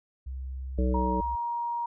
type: tone with pitch glide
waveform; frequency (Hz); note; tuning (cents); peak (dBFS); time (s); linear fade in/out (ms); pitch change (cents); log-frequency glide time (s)
sine; 65.41 to 64.21; C2 to C2; 0 to -32; -33; 0.26-1.36; 10; -32; 0.77-0.86
type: harmonic tone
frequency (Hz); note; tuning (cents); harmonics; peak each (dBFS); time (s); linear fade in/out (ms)
63; B1; +35; 1 / 3 / 5 / 7 / 9; -26 / -31 / -33 / -34 / -36; 0.78-1.21; 5
type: tone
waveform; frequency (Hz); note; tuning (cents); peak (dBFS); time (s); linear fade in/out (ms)
sine; 945; A#5; +23; -28; 0.94-1.86; 5
effects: none